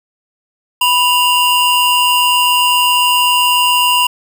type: tone pair together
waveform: square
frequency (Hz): 987.8 / 2796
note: B5 / F7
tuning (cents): 0 / +1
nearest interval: octave + tritone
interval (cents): 1801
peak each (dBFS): -13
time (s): 0.81-4.07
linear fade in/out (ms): 5
effects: none